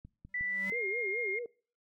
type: clicks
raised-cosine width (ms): 5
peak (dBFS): -36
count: 3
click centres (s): 0.05 / 0.25 / 0.41
type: tone with exponential growth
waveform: square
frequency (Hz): 193.5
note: G3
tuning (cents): -22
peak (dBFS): -39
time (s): 0.29-0.7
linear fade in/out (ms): 0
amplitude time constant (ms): 88
type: tone with pitch glide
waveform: sine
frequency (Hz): 1975.5 to 2130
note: B6 to C7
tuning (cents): 0 to +30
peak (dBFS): -32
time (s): 0.34-1.39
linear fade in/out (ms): 5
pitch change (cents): +130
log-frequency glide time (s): 0.63-0.78
type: tone with vibrato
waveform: sine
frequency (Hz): 430.8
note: A4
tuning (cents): -37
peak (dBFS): -36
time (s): 0.72-1.46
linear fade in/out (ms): 2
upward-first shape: sine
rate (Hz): 4.7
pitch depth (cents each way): 220
effects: noise-tail reverb RT60 0.4 s tail -22 dB re dry